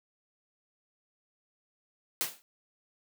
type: noise with exponential decay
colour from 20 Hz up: white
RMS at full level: -27 dBFS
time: 2.21-2.42 s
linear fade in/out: 0 ms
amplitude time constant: 44 ms
effects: high-pass 200 Hz 12 dB/octave